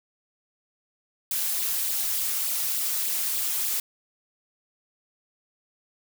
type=noise with flanger; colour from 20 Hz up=blue; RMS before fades=-27 dBFS; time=1.31-3.8 s; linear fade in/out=2 ms; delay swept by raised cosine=0.23 to 5.63 ms; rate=3.4 Hz; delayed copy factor=+0.7; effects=none